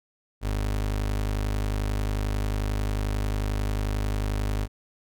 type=tone; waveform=30% pulse; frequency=51.2 Hz; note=G#1; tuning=24 cents flat; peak=-22 dBFS; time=0.41-4.68 s; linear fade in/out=50 ms; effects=none